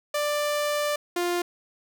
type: tone pair in turn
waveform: sawtooth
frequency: 590 / 350.8 Hz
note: D5 / F4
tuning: +8 / +8 cents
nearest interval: major sixth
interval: 900 cents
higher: first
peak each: -20 dBFS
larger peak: neither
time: 0.14-0.96 / 1.16-1.42 s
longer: first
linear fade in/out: 5 ms
effects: none